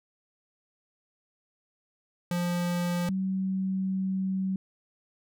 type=tone pair in turn; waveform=square / sine; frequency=175.2 / 190.07 Hz; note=F3 / F#3; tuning=+6 / +47 cents; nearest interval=minor second; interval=141 cents; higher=second; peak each=-27 / -26 dBFS; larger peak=second; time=2.31-3.09 / 3.09-4.56 s; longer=second; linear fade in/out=2 ms; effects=none